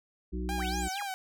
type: harmonic tone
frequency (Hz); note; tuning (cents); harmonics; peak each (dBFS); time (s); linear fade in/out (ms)
61.74; B1; 0; 1 / 3 / 5 / 6; -33 / -38 / -40 / -41; 0.32-0.89; 20
type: tone with vibrato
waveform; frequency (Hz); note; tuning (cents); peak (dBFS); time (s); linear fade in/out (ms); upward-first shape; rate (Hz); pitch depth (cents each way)
sawtooth; 784; G5; 0; -30; 0.49-1.14; 0; sine; 4.3; 73
type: linear two-way sweep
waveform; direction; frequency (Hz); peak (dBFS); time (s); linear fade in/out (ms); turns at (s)
sine; up then down; 555 to 8470 to 555; -39; 0.58-1.03; 5; 0.85
effects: none